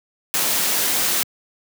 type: noise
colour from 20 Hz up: white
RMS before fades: -20 dBFS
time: 0.34-1.23 s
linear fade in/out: 0 ms
effects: high-pass 150 Hz 12 dB/octave

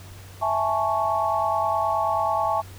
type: chord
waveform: sine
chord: A major seventh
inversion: second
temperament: equal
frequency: 659.3 / 830.6 / 880 / 1108.7 Hz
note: E5 / G#5 / A5 / C#6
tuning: 0 / 0 / 0 / 0 cents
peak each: -26 dBFS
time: 0.41-2.62 s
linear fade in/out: 20 ms
effects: added 95 Hz sine -41 dBFS peak until 2.78 s + pink hiss -47 dBFS RMS until 2.78 s

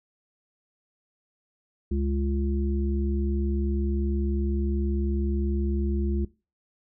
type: harmonic tone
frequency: 69.3 Hz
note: C#2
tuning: in tune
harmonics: 1 / 3 / 5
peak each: -25 / -30 / -32 dBFS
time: 1.91-6.25 s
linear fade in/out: 5 ms
effects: noise-tail reverb RT60 0.3 s tail -19 dB re dry

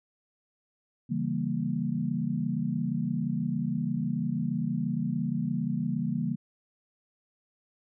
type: chord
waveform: sine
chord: C# diminished seventh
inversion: none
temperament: equal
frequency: 138.59 / 164.81 / 196 / 233.1 Hz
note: C#3 / E3 / G3 / Bb3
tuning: 0 / 0 / 0 / 0 cents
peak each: -34 / -32 / -33 / -31 dBFS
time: 1.09-6.36 s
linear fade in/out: 20 ms
effects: none

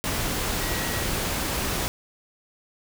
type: tone in noise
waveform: sine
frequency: 1913 Hz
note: A#6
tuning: 44 cents sharp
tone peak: -36 dBFS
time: 0.61-1.04 s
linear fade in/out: 0 ms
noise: pink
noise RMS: -27 dBFS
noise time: 0.04-1.88 s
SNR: -12 dB
effects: none

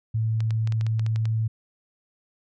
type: tone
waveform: sine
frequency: 111.2 Hz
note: A2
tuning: 19 cents sharp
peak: -21 dBFS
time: 0.14-1.48 s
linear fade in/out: 10 ms
type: clicks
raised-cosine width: 0.2 ms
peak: -21 dBFS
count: 10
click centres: 0.405 / 0.507 / 0.674 / 0.723 / 0.811 / 0.866 / 0.995 / 1.064 / 1.16 / 1.255 s
effects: none

